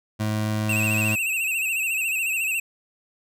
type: tone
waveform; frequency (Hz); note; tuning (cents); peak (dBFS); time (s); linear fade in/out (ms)
25% pulse; 107.4; A2; -41; -19; 0.19-1.16; 20
type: tone with vibrato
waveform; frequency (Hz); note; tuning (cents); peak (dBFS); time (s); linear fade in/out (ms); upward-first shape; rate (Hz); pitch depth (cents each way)
square; 2637; E7; 0; -23; 0.69-2.6; 5; sine; 14; 80
effects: none